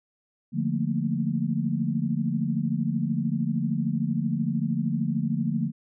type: chord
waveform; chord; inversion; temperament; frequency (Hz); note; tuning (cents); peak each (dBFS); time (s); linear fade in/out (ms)
sine; Bb major seventh; first; equal; 146.83 / 174.61 / 220 / 233.1; D3 / F3 / A3 / Bb3; 0 / 0 / 0 / 0; -29; 0.52-5.72; 50
effects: none